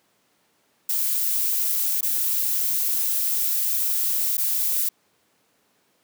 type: noise with dropouts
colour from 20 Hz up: violet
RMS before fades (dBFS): -23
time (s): 0.89-4.89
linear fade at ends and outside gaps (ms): 5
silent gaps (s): 2.009-2.028 / 4.37-4.379
effects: pink hiss -65 dBFS RMS until 6.03 s + high-pass 200 Hz 12 dB/octave